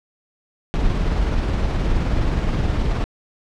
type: noise with tremolo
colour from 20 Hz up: brown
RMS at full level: -18 dBFS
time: 0.74-3.04 s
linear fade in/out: 0 ms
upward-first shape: sine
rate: 19 Hz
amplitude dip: 30%
effects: low-pass 5000 Hz 12 dB/octave